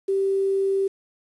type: tone with quantisation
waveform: sine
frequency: 389.6 Hz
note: G4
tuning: 11 cents flat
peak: -19 dBFS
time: 0.08-0.88 s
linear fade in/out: 10 ms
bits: 8
effects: resampled to 24000 Hz